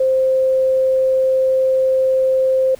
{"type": "tone", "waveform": "sine", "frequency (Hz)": 524, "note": "C5", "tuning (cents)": 2, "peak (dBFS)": -12, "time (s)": [0, 2.75], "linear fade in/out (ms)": 5, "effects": ["pink hiss -46 dBFS RMS until 2.79 s"]}